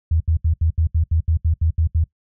sine tone bursts, 80.7 Hz, E2, 36 cents flat, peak -14 dBFS, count 12, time 0.11-2.04 s, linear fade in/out 5 ms, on 93 ms, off 74 ms, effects noise-tail reverb RT60 0.1 s tail -20 dB re dry

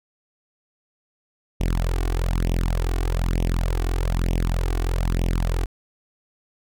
sawtooth tone with flanger, 43 Hz, F1, 26 cents flat, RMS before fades -22 dBFS, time 1.6-5.66 s, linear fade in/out 10 ms, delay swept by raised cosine 0.33 to 2.73 ms, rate 1.1 Hz, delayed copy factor +0.9, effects none

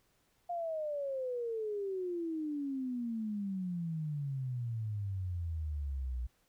sine exponential sweep, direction down, 708 to 59.3 Hz, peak -34 dBFS, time 0.49-6.27 s, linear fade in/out 10 ms, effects pink hiss -73 dBFS RMS until 6.48 s

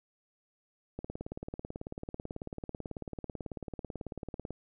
click train, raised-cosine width 2 ms, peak -25 dBFS, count 65, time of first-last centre 0.99-4.506 s, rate 18.2 Hz, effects none

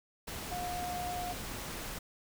sine tone in noise, 715 Hz, F5, 41 cents sharp, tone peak -36 dBFS, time 0.51-1.33 s, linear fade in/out 10 ms, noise pink, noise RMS -41 dBFS, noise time 0.27-1.99 s, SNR +2 dB, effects none

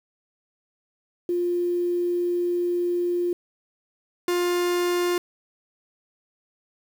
sine / 45% pulse tone pair in turn, 351.1 / 353.1 Hz, F4 / F4, +9 / +19 cents, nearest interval unison, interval 10 cents, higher second, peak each -21 dBFS, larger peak neither, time 1.29-3.33 / 4.28-5.18 s, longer first, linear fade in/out 2 ms, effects 8-bit

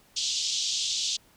pink band-pass noise, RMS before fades -29 dBFS, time 0.16-1.17 s, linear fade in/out 10 ms, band 3100 to 7100 Hz, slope 48 dB/octave, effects pink hiss -60 dBFS RMS until 1.36 s

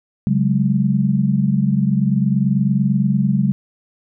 sine chord, C# suspended fourth, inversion none, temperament equal with one note detuned, 138.59 / 187.25 / 207.7 Hz, C#3 / F#3 / G#3, 0 / +21 / 0 cents, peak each -18 dBFS, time 0.27-3.52 s, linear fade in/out 0 ms, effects none

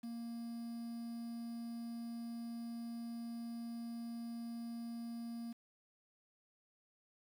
triangle tone with quantisation, 233.1 Hz, A#3, in tune, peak -40 dBFS, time 0.03-5.53 s, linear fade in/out 10 ms, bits 10, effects none

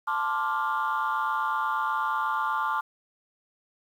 sine chord, D minor seventh, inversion second, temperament equal with one note detuned, 880 / 1046.5 / 1174.7 / 1404.2 Hz, A5 / C6 / D6 / F6, 0 / 0 / 0 / +9 cents, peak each -29 / -30 / -28 / -30 dBFS, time 0.07-2.81 s, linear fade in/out 10 ms, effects tanh soft clip ceiling -19 dBFS + 9-bit

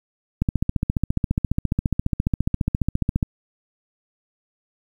click train, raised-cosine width 5 ms, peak -7 dBFS, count 42, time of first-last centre 0.42-3.228 s, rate 14.6 Hz, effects 8-bit

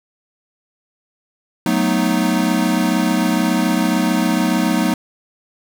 square chord, B dominant seventh, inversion second, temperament equal, 185 / 220 / 246.9 / 311.1 Hz, F#3 / A3 / B3 / D#4, 0 / 0 / 0 / 0 cents, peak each -21 dBFS, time 1.66-4.94 s, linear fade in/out 2 ms, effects none

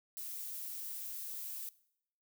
violet noise, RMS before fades -43 dBFS, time 0.17-1.69 s, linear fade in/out 0 ms, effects noise-tail reverb RT60 0.7 s tail -20 dB re dry

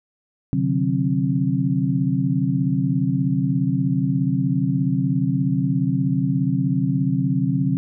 sine tone cluster, 131.6 / 148.4 / 183.4 / 267.1 Hz, C3 / D3 / F#3 / C4, +10 / +18 / -15 / +36 cents, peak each -23 dBFS, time 0.53-7.77 s, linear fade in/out 0 ms, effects none

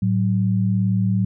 sine tone pair together, 110 / 187.74 Hz, A2 / F#3, 0 / +25 cents, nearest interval major sixth, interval 925 cents, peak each -19 dBFS, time 0.02-1.25 s, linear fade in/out 5 ms, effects none

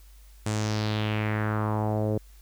sawtooth tone with low-pass filter sweep, 107.1 Hz, A2, 46 cents flat, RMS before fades -27 dBFS, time 0.46-2.18 s, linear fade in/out 5 ms, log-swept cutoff 8500 to 470 Hz, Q 2.8, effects added 50 Hz sine -48 dBFS peak until 2.41 s + white hiss -60 dBFS RMS until 2.41 s

